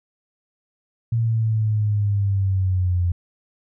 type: linear sweep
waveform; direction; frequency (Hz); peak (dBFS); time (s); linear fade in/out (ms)
sine; down; 116.1 to 87; -17; 1.12-3.12; 5
effects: none

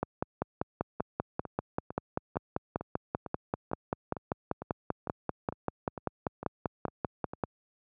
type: two click trains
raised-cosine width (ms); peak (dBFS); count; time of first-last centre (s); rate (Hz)
1; -24 / -15; 15 / 39; 1-7.335 / 0.03-7.437; 2.21 / 5.13
effects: high-pass 80 Hz 12 dB/octave

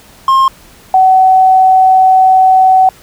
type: tone pair in turn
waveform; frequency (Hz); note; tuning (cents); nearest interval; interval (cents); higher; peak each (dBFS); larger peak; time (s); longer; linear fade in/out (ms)
triangle / sine; 1066 / 753.8; C6 / F#5; +32 / +32; tritone; 600; first; -3; neither; 0.28-0.48 / 0.94-2.89; second; 2
effects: pink hiss -40 dBFS RMS until 3.02 s

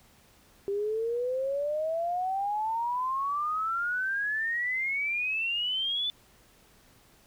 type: exponential sweep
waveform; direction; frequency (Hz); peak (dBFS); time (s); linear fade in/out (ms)
sine; up; 394 to 3520; -27; 0.68-6.1; 0
effects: pink hiss -60 dBFS RMS until 7.26 s

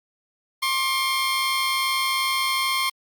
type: tone pair together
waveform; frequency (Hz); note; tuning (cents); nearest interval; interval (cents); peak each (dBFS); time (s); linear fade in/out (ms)
15% pulse; 1066.5 / 1169; C6 / D6; +33 / -8; major second; 159; -15 / -25; 0.62-2.9; 10
effects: Opus 48 kbps

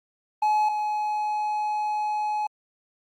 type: tone pair in turn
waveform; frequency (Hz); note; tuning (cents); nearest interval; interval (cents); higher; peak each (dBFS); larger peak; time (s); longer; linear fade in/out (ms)
triangle; 850 / 845.7; G#5 / G#5; +40 / +31; unison; 9; first; -17 / -22; first; 0.42-0.69 / 0.69-2.47; second; 5
effects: Opus 32 kbps

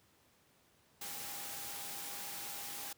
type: tone in noise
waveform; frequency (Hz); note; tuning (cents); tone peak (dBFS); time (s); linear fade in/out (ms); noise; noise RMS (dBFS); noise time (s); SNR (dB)
sine; 807; G#5; -50; -54; 1.01-2.93; 5; white; -44; 1.01-2.93; -13
effects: pink hiss -69 dBFS RMS until 2.97 s + high-pass 80 Hz 12 dB/octave

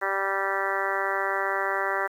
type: harmonic tone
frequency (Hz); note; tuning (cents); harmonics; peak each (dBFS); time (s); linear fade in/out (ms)
195.1; G3; -8; 2 / 3 / 4 / 5 / 6 / 7 / 8 / 9 / 10; -33 / -33 / -33 / -33 / -33 / -33 / -33 / -33 / -33; 0.01-2.08; 20
effects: 9-bit

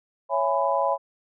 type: chord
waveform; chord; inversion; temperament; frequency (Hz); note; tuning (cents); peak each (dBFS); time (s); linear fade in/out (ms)
sine; C# minor seventh; none; just; 554.4 / 665.2 / 831.5 / 997.9; C#5 / E5 / G#5 / B5; 0 / +16 / +2 / +18; -25 / -27 / -27 / -25; 0.29-0.98; 50
effects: none

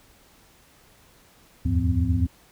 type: tone cluster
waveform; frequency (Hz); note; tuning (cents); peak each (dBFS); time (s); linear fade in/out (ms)
sine; 78.1 / 86.6 / 102.1 / 169.9 / 257.2; D#2 / F2 / G#2 / F3 / C4; +7 / -14 / -29 / -47 / -30; -24 / -25 / -25 / -32 / -27; 1.65-2.27; 10
effects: pink hiss -56 dBFS RMS until 2.51 s

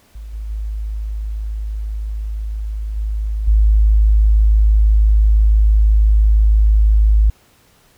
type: tone with level steps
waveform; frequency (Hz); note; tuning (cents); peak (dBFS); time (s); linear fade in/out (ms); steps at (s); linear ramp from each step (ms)
sine; 53; G#1; +36; -28 / -23 / -20 / -17 / -8; 0.15-7.3; 5; 0.33 / 0.49 / 2.96 / 3.47; 10
effects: pink hiss -53 dBFS RMS until 7.97 s

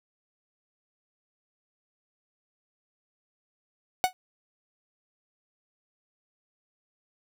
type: tone with exponential decay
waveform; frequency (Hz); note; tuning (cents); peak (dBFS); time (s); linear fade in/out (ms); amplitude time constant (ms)
45% pulse; 740; F#5; 0; -16; 4.04-4.13; 0; 18
effects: none

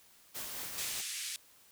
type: noise with tremolo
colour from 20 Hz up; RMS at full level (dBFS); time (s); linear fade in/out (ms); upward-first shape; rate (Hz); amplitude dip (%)
white; -40; 0.34-1.02; 20; triangle; 4.7; 35
type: band-pass noise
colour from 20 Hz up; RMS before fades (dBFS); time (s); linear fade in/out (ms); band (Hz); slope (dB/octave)
white; -40; 0.78-1.36; 0; 1900 to 10000; 24
effects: white hiss -62 dBFS RMS until 1.71 s

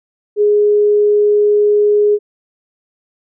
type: tone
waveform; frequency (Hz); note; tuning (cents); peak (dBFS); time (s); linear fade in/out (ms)
sine; 415.8; G#4; +2; -8; 0.36-2.19; 50
effects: none

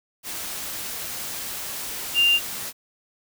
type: tone in noise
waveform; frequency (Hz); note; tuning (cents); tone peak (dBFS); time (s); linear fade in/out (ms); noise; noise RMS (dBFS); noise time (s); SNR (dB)
sine; 2794; F7; 0; -15; 2.14-2.4; 50; white; -32; 0.23-2.73; +14
effects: none

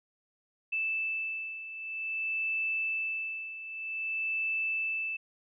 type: beating tone pair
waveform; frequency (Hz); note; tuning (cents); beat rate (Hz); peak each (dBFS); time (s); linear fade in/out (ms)
sine; 2637 / 2637.52; E7 / E7; 0 / 0; 0.52; -37 / -32; 0.72-5.17; 10
effects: none

